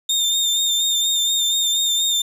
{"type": "tone with vibrato", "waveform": "30% pulse", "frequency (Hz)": 3634, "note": "A#7", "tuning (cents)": -45, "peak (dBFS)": -14, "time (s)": [0.09, 2.22], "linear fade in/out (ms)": 5, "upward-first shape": "sine", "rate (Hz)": 4.2, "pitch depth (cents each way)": 31, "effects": []}